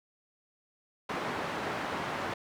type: band-pass noise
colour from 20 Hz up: white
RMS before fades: -35 dBFS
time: 1.09-2.34 s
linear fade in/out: 5 ms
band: 110 to 1400 Hz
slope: 12 dB/octave
effects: none